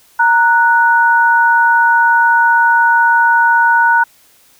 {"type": "tone pair together", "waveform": "sine", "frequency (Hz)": [929, 1474.7], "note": ["A#5", "F#6"], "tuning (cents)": [-6, -6], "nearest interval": "minor sixth", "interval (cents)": 800, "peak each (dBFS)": -10, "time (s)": [0.19, 4.04], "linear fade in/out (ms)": 10, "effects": ["white hiss -49 dBFS RMS until 4.59 s"]}